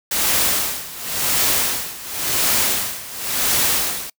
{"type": "noise with tremolo", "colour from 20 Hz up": "white", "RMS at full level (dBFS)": -17, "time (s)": [0.11, 4.1], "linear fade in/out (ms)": 5, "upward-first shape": "sine", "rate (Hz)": 0.93, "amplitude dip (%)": 85, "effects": ["noise-tail reverb RT60 0.1 s tail -25 dB re dry"]}